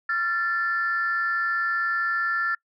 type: tone pair together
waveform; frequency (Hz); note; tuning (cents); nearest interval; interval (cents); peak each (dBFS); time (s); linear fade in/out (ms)
sine; 1372.3 / 1760; F6 / A6; -31 / 0; major third; 431; -24; 0.09-2.55; 5
effects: noise-tail reverb RT60 0.1 s tail -25 dB re dry + tanh soft clip ceiling -16 dBFS